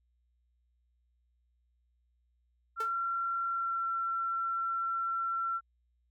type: tone with pitch glide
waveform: sine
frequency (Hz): 1365 to 1354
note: F6 to E6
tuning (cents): -40 to +46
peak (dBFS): -30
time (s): 2.76-5.61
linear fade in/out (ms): 50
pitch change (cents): -14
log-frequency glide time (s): 3.5-3.87
type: tone with exponential decay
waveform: sawtooth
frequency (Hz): 443.3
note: A4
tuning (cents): +13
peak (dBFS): -33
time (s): 2.8-2.94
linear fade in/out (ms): 5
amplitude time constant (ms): 29
effects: added 60 Hz sine -70 dBFS peak until 6.1 s